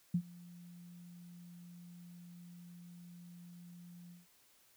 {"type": "tone with ADSR envelope", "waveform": "sine", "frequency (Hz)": 174.61, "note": "F3", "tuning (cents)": 0, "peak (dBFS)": -27, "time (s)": [0.14, 4.27], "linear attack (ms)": 7, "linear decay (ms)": 69, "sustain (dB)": -24, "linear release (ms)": 160, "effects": ["white hiss -68 dBFS RMS until 4.76 s"]}